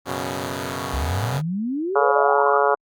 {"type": "chord", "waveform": "5% pulse", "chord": "F# suspended fourth", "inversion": "none", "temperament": "equal", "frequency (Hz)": [92.5, 123.47, 138.59], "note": ["F#2", "B2", "C#3"], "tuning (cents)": [0, 0, 0], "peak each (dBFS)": -19, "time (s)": [0.05, 1.42], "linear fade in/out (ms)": 50}
{"type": "exponential sweep", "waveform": "sine", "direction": "up", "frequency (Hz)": [62.6, 1273], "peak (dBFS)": -22, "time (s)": [0.93, 2.58], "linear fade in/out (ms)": 10}
{"type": "harmonic tone", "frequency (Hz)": 141.5, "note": "C#3", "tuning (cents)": 36, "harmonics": [3, 4, 5, 6, 7, 8, 9, 10], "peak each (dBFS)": [-21, -22, -23, -24, -24, -25, -26, -26], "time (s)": [1.95, 2.75], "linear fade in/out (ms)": 10}
{"effects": ["Opus 48 kbps"]}